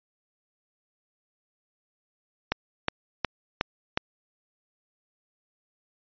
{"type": "click train", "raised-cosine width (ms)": 0.3, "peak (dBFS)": -7, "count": 5, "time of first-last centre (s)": [2.52, 3.975], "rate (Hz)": 2.75, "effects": ["resampled to 11025 Hz"]}